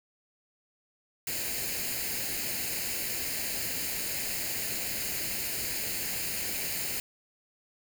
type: noise with comb filter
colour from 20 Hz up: white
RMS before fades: -33 dBFS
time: 1.27-7 s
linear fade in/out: 2 ms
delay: 0.43 ms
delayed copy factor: +0.65
effects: none